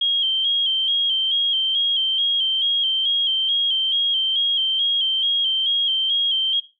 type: tone with vibrato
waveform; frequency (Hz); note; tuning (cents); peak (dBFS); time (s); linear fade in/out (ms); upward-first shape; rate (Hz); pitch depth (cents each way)
sine; 3200; G7; +35; -17; 0.01-6.6; 5; square; 2.3; 39
effects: noise-tail reverb RT60 0.3 s tail -17 dB re dry